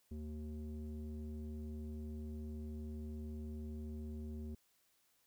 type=tone with low-pass filter; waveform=square; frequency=76.1 Hz; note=D#2; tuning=38 cents flat; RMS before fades=-45 dBFS; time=0.11-4.55 s; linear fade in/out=5 ms; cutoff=300 Hz; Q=3.7; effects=white hiss -75 dBFS RMS until 5.26 s